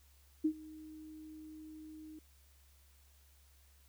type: tone with ADSR envelope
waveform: sine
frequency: 311.1 Hz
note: D#4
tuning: in tune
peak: -26 dBFS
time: 0.44-2.19 s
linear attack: 12 ms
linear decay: 74 ms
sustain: -22 dB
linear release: 3 ms
effects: added 69 Hz sine -63 dBFS peak until 3.88 s + white hiss -69 dBFS RMS until 3.88 s